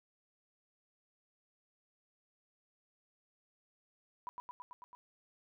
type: tone with echo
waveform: sine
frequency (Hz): 987.8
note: B5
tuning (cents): 0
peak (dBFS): -39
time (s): 4.27-4.29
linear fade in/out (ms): 0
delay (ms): 110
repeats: 6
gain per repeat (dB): -2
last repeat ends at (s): 4.95
effects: none